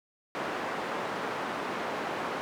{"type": "band-pass noise", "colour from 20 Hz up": "white", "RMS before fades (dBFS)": -34, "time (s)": [0.35, 2.41], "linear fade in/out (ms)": 0, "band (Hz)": [220, 1200], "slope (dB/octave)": 12, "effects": []}